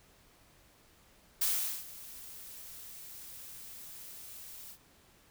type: noise with ADSR envelope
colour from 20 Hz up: blue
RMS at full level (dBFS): -29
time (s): 1.41-4.78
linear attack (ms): 8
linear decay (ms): 420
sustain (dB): -19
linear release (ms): 76
effects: pink hiss -63 dBFS RMS until 5.3 s